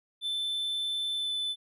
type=tone with pitch glide; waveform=triangle; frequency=3530 to 3508 Hz; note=A7 to A7; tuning=+5 to -6 cents; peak=-28 dBFS; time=0.21-1.56 s; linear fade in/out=50 ms; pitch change=-11 cents; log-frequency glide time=1.15-1.32 s; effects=none